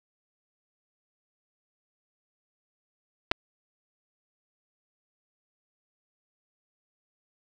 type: clicks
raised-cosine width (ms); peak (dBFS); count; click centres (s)
0.3; -8; 2; 3.314 / 3.317
effects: none